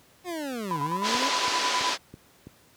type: linear two-way sweep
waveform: 25% pulse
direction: down then up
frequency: 370 to 138.59 to 287.7 Hz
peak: -27 dBFS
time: 0.24-1.31 s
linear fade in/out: 50 ms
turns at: 0.81 s
type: tone with tremolo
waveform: sine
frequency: 998 Hz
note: B5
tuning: 18 cents sharp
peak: -25 dBFS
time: 0.71-1.94 s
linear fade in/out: 0 ms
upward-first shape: square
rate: 9.7 Hz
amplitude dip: 65%
type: band-pass noise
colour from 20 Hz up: white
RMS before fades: -28 dBFS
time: 1.02-1.98 s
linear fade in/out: 50 ms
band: 280 to 5500 Hz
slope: 24 dB/octave
type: click train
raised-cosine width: 3 ms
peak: -28 dBFS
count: 5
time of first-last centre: 1.15-2.47 s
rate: 3.03 Hz
effects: pink hiss -58 dBFS RMS until 2.76 s + high-pass 80 Hz 12 dB/octave